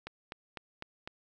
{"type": "click train", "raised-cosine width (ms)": 0.3, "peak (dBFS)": -24, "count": 5, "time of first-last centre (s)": [0.07, 1.075], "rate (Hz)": 3.98, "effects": []}